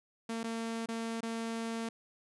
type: tone with dropouts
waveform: sawtooth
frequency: 227.8 Hz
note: A#3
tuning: 40 cents flat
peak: -31 dBFS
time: 0.29-1.89 s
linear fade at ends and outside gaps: 5 ms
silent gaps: 0.433-0.44 / 0.86-0.886 / 1.207-1.23 s
effects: resampled to 24000 Hz